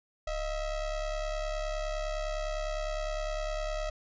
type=ring-modulated tone; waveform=square; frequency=326.9 Hz; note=E4; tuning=14 cents flat; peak=-29 dBFS; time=0.27-3.9 s; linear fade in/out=5 ms; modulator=292 Hz; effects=resampled to 16000 Hz